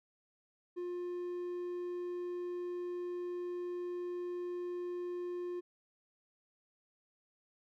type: tone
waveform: triangle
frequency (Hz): 354.3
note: F4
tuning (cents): +25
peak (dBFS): -35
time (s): 0.76-5.61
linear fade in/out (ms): 20
effects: none